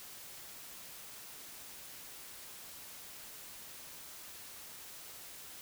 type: silence
effects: white hiss -50 dBFS RMS until 5.61 s